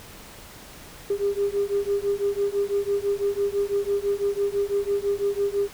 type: beating tone pair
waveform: sine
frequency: 399.5 / 405.5 Hz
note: G4 / G#4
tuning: +33 / -41 cents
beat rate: 6 Hz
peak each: -24 dBFS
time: 1.1-5.69 s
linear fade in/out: 5 ms
effects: tanh soft clip ceiling -15 dBFS + pink hiss -44 dBFS RMS until 5.73 s